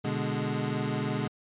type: chord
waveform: 25% pulse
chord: G# diminished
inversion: first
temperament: equal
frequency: 123.47 / 146.83 / 207.7 Hz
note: B2 / D3 / G#3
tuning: 0 / 0 / 0 cents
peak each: -29 dBFS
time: 0.04-1.28 s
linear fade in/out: 10 ms
effects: resampled to 8000 Hz